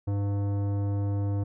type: tone with tanh clipping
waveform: sine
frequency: 100.6 Hz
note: G2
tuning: 45 cents sharp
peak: -27 dBFS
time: 0.07-1.44 s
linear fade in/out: 10 ms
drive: 15 dB
effects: none